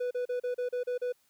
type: tone bursts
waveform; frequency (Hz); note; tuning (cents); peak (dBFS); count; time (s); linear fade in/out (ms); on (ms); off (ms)
triangle; 493.9; B4; 0; -27; 8; 0-1.125; 10; 110; 35
effects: white hiss -70 dBFS RMS until 1.29 s